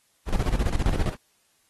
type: noise with tremolo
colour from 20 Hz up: brown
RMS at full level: -21 dBFS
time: 0.26-1.16 s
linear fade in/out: 50 ms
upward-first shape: square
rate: 15 Hz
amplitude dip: 70%
effects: white hiss -66 dBFS RMS until 1.69 s + AAC 32 kbps